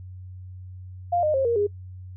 sine tone with pitch steps, 698.5 / 611.6 / 535.5 / 468.9 / 410.6 Hz, F5 / D#5 / C5 / A#4 / G#4, 0 / -30 / +40 / +10 / -20 cents, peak -19 dBFS, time 1.12-1.67 s, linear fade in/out 10 ms, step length 110 ms, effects noise-tail reverb RT60 0.1 s tail -25 dB re dry + added 92 Hz sine -37 dBFS peak until 2.16 s

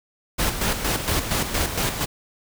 pink noise with tremolo, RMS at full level -22 dBFS, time 0.38-2.06 s, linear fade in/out 20 ms, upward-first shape square, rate 4.3 Hz, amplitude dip 55%, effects none

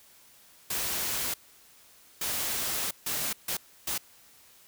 white noise bursts at uneven times, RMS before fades -31 dBFS, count 5, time 0.7-1.34 / 2.21-2.91 / 3.06-3.33 / 3.48-3.57 / 3.87-3.98 s, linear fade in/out 5 ms, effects white hiss -57 dBFS RMS until 4.67 s

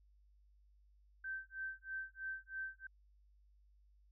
sine tone with tremolo, 1553 Hz, G6, 17 cents flat, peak -39 dBFS, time 1.24-2.87 s, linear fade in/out 5 ms, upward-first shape sine, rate 3.1 Hz, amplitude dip 100%, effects added 50 Hz sine -65 dBFS peak until 4.11 s

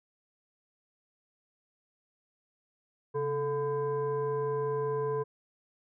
sine tone with frequency modulation, 437.5 Hz, A4, 10 cents flat, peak -28 dBFS, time 3.14-5.24 s, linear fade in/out 20 ms, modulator 573 Hz, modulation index 0.76, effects none

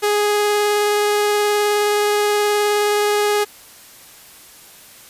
sawtooth tone with vibrato, 415.3 Hz, G#4, in tune, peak -11 dBFS, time 0.02-3.45 s, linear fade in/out 20 ms, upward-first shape triangle, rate 19 Hz, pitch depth 10 cents each way, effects white hiss -43 dBFS RMS until 5.09 s + resampled to 32000 Hz

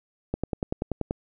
click train, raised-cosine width 2 ms, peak -13 dBFS, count 9, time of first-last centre 0.34-1.109 s, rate 10.4 Hz, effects none

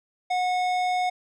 sine tone with tanh clipping, 729 Hz, F#5, 26 cents flat, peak -24 dBFS, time 0.3-1.1 s, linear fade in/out 10 ms, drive 15 dB, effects none

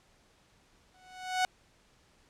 sawtooth tone with exponential growth, 740 Hz, F#5, in tune, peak -20 dBFS, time 0.94-1.45 s, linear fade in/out 1 ms, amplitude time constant 110 ms, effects pink hiss -65 dBFS RMS until 2.29 s + low-pass 8000 Hz 12 dB/octave

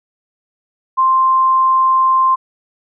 sine tone, 1050 Hz, C6, 6 cents sharp, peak -9 dBFS, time 0.97-2.36 s, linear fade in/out 20 ms, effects none

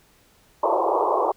white band-pass noise, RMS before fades -21 dBFS, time 0.63-1.32 s, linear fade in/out 5 ms, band 340 to 1100 Hz, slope 96 dB/octave, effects pink hiss -58 dBFS RMS until 1.36 s

